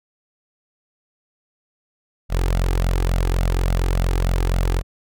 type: tone with flanger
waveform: sawtooth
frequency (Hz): 44.21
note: F1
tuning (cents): +22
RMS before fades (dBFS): -19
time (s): 2.29-4.83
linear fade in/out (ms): 50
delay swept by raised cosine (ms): 1.4 to 2.5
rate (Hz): 3.5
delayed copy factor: +0.6
effects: none